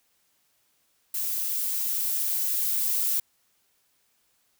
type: noise with level ramp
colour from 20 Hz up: violet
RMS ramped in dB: -29 to -25 dBFS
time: 1.14-3.2 s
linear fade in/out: 5 ms
effects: white hiss -69 dBFS RMS until 4.59 s